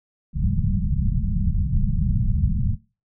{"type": "low-pass noise", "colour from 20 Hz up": "pink", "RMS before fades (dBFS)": -21, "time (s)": [0.33, 2.77], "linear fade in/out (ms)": 50, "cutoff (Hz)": 210, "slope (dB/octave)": 96, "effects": ["noise-tail reverb RT60 0.3 s tail -18 dB re dry"]}